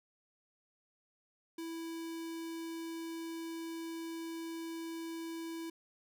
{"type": "tone with notch filter", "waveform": "square", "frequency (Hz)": 329.6, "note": "E4", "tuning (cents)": 0, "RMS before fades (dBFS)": -42, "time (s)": [1.58, 5.7], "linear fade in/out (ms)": 5, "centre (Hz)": 1300, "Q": 1.7, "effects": []}